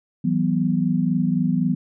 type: chord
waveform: sine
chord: E suspended second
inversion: none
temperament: equal with one note detuned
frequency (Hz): 164.81 / 188.67 / 246.9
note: E3 / F#3 / B3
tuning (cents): 0 / +34 / 0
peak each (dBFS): -22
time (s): 0.24-1.75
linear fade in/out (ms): 10
effects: none